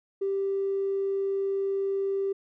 triangle tone with tanh clipping, 392 Hz, G4, in tune, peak -25 dBFS, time 0.21-2.33 s, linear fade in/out 10 ms, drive 4 dB, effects none

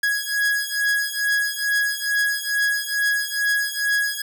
45% pulse beating tone pair, 1661.2 / 1663.5 Hz, G#6 / G#6, 0 / +2 cents, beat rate 2.3 Hz, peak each -23 dBFS, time 0.03-4.22 s, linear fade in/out 5 ms, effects none

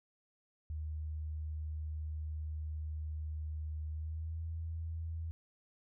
sine tone with pitch glide, 77.2 to 81.6 Hz, D#2 to E2, -13 to -17 cents, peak -37 dBFS, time 0.7-5.31 s, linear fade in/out 0 ms, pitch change +96 cents, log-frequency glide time 3.9-4.42 s, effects none

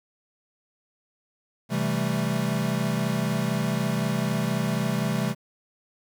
square chord, A minor seventh, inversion first, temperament equal, 130.81 / 164.81 / 196 / 220 Hz, C3 / E3 / G3 / A3, 0 / 0 / 0 / 0 cents, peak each -30 dBFS, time 1.69-5.35 s, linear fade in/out 50 ms, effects 9-bit

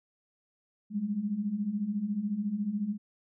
sine beating tone pair, 196 / 210 Hz, G3 / G#3, 0 / +19 cents, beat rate 14 Hz, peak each -35 / -30 dBFS, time 0.9-2.98 s, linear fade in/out 50 ms, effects none

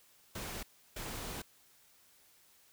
pink noise bursts at uneven times, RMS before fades -42 dBFS, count 2, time 0.35-0.63 / 0.96-1.42 s, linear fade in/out 5 ms, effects white hiss -65 dBFS RMS until 2.72 s

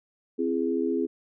sine chord, C augmented, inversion none, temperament equal with one note detuned, 261.6 / 336.2 / 415.3 Hz, C4 / E4 / G#4, 0 / +34 / 0 cents, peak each -28 dBFS, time 0.38-1.07 s, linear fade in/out 20 ms, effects none

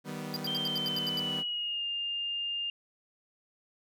sawtooth chord, Eb augmented, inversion none, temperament equal with one note detuned, 155.56 / 194.19 / 246.9 Hz, Eb3 / G3 / B3, 0 / -16 / 0 cents, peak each -37 dBFS, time 0.04-1.44 s, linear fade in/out 50 ms
square tone bursts, 4800 Hz, D8, 37 cents sharp, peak -33 dBFS, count 9, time 0.34-1.195 s, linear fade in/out 0 ms, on 23 ms, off 81 ms
sine tone with pitch glide, 3154 to 2810 Hz, G7 to F7, +10 to +10 cents, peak -31 dBFS, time 0.47-2.7 s, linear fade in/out 2 ms, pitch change -200 cents, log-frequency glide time 0.61-1.85 s
effects none

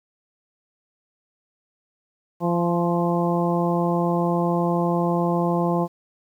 harmonic tone with a mistuned harmonic, 172.2 Hz, F3, 24 cents flat, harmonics 1 / 2 / 3 / 4 / 5 / 6, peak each -22 / -25 / -27 / -28 / -29 / -30 dBFS, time 2.4-5.88 s, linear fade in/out 50 ms, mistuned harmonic 6, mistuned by +26 cents, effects 9-bit

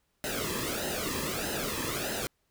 pink noise with flanger, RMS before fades -33 dBFS, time 0.24-2.27 s, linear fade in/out 0 ms, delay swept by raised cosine 0.87 to 1.39 ms, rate 1.6 Hz, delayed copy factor -0.75, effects pink hiss -75 dBFS RMS until 2.5 s

